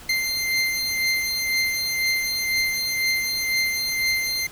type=beating tone pair; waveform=25% pulse; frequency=2088 / 2090 Hz; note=C7 / C7; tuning=-4 / -2 cents; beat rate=2 Hz; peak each=-19 / -24 dBFS; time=0.09-4.47 s; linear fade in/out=5 ms; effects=pink hiss -43 dBFS RMS until 4.51 s